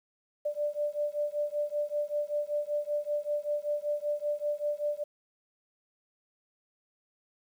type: beating tone pair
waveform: sine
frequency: 587.3 / 592.5 Hz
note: D5 / D5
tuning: 0 / +15 cents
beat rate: 5.2 Hz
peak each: -32 / -32 dBFS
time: 0.45-5.04 s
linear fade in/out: 10 ms
effects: 10-bit